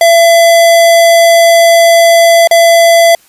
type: tone with dropouts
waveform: square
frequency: 673 Hz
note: E5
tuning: 36 cents sharp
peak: -3 dBFS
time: 0.01-3.15 s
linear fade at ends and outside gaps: 2 ms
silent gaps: 2.474-2.511 s
effects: white hiss -45 dBFS RMS until 3.28 s + resampled to 32000 Hz